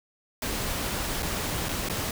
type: noise with dropouts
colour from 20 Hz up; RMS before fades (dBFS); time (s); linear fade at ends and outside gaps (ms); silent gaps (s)
pink; -30; 0.42-2.11; 2; 1.224-1.228 / 1.686-1.69 / 1.887-1.897
effects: none